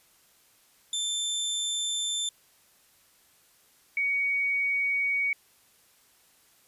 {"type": "tone pair in turn", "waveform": ["25% pulse", "sine"], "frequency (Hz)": [3549, 2245], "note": ["A7", "C#7"], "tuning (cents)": [14, 21], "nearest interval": "minor sixth", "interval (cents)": 793, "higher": "first", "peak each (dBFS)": -24, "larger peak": "neither", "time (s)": [[0.93, 2.29], [3.97, 5.33]], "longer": "neither", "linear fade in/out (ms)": 2, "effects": ["white hiss -62 dBFS RMS until 6.67 s", "resampled to 32000 Hz"]}